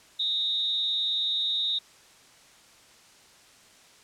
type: tone with amplitude modulation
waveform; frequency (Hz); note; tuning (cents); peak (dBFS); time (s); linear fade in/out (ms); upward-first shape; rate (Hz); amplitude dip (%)
sine; 3730; A#7; 0; -21; 0.19-1.79; 10; sine; 239; 75
effects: white hiss -55 dBFS RMS until 4.03 s + low-pass 8000 Hz 12 dB/octave